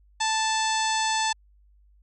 harmonic tone with a mistuned harmonic, 880 Hz, A5, in tune, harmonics 1 / 2 / 3 / 4 / 5 / 6 / 7 / 8 / 9, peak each -25 / -31 / -34 / -32 / -34 / -37 / -34 / -40 / -35 dBFS, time 0.2-1.33 s, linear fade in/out 10 ms, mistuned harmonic 6, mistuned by -41 cents, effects added 50 Hz sine -55 dBFS peak until 2.02 s

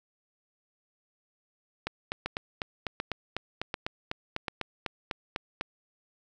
two click trains, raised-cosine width 0.3 ms, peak -15 / -15 dBFS, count 16 / 4, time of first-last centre 1.87-5.611 / 2.26-4.482 s, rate 4.01 / 1.35 Hz, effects none

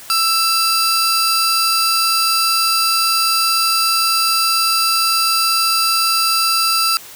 sawtooth tone pair together, 1331 / 4765 Hz, E6 / D8, +16 / +24 cents, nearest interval octave + minor seventh, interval 2208 cents, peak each -13 dBFS, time 0.1-6.97 s, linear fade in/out 0 ms, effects white hiss -37 dBFS RMS until 7.15 s + high-pass 80 Hz 12 dB/octave

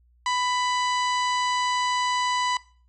harmonic tone with a mistuned harmonic, 994 Hz, B5, 11 cents sharp, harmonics 1 / 2 / 3 / 4 / 5 / 6 / 7 / 8, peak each -24 / -30 / -34 / -36 / -38 / -40 / -41 / -42 dBFS, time 0.26-2.57 s, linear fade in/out 2 ms, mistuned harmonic 5, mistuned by -40 cents, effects noise-tail reverb RT60 0.4 s tail -19 dB re dry + added 60 Hz sine -57 dBFS peak until 2.88 s

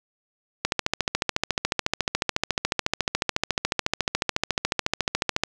click train, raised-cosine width 0.2 ms, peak -4 dBFS, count 68, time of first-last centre 0.65-5.436 s, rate 14 Hz, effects none

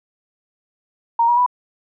sine tone with pitch steps, 930 / 957.8 / 986.4 Hz, A#5 / A#5 / B5, -4 / +47 / -2 cents, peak -12 dBFS, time 1.19-1.463 s, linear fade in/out 5 ms, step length 91 ms, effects none

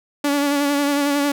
sawtooth tone with vibrato, 285.7 Hz, D4, 48 cents flat, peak -13 dBFS, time 0.24-1.32 s, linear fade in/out 5 ms, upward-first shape sine, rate 11 Hz, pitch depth 31 cents each way, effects none

